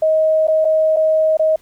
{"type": "tone with dropouts", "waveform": "sine", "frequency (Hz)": 630, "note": "D#5", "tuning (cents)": 21, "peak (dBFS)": -11, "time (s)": [0.02, 1.56], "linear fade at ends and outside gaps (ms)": 5, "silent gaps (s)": [[0.472, 0.481], [0.647, 0.651], [0.963, 0.967], [1.371, 1.394]], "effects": ["pink hiss -53 dBFS RMS until 1.61 s"]}